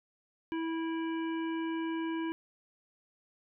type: harmonic tone with a mistuned harmonic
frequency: 326.7 Hz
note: E4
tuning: 15 cents flat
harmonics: 1 / 3 / 5 / 7 / 9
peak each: -32 / -42 / -46 / -49 / -51 dBFS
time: 0.52-2.32 s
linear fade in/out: 0 ms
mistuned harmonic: 7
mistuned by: +40 cents
effects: none